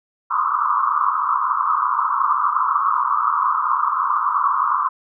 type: band-pass noise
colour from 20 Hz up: pink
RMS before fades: -19 dBFS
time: 0.3-4.89 s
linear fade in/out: 10 ms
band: 1000 to 1300 Hz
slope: 96 dB/octave
effects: none